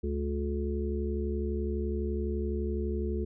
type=harmonic tone; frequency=71.9 Hz; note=D2; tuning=36 cents flat; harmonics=1 / 3 / 5 / 6; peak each=-31 / -36 / -35 / -38 dBFS; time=0.03-3.25 s; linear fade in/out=10 ms; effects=none